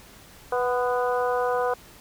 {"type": "harmonic tone with a mistuned harmonic", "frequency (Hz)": 246.9, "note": "B3", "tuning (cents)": 0, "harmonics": [2, 3, 4, 5, 6], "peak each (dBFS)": [-24, -28, -30, -32, -34], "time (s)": [0.52, 1.74], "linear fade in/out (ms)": 5, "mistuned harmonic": 4, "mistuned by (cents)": 28, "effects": ["pink hiss -49 dBFS RMS until 2 s"]}